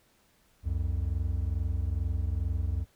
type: tone pair together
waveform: triangle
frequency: 65.6 / 87.92 Hz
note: C2 / F2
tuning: +5 / +12 cents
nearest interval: perfect fourth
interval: 507 cents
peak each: -28 dBFS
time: 0.63-2.86 s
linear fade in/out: 50 ms
effects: pink hiss -66 dBFS RMS until 2.95 s